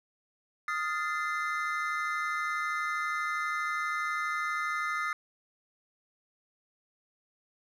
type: chord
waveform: triangle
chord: F dominant seventh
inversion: third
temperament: equal with one note detuned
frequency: 1244.5 / 1396.9 / 1760 / 2069 Hz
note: Eb6 / F6 / A6 / C7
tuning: 0 / 0 / 0 / -20 cents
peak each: -31 / -35 / -36 / -34 dBFS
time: 0.68-5.13 s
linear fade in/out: 2 ms
effects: none